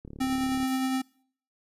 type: click train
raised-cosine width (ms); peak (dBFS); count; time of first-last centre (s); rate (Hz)
3; -29; 22; 0.05-0.63; 36.2
type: tone with tremolo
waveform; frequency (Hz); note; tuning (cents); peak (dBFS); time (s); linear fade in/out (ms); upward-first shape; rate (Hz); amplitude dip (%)
square; 261.6; C4; 0; -25; 0.2-1.02; 10; sine; 9.7; 25
type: noise with exponential decay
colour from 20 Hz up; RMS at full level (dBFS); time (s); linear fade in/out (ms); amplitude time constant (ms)
violet; -40; 0.67-1.23; 5; 120
effects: noise-tail reverb RT60 0.6 s tail -26 dB re dry + resampled to 32000 Hz